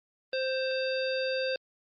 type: harmonic tone with a mistuned harmonic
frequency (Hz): 523.3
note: C5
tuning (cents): 0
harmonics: 1 / 3 / 5 / 7 / 9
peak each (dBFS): -29 / -37 / -38 / -41 / -39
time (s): 0.33-1.56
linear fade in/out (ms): 2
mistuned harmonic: 5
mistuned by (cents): +25
effects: Opus 32 kbps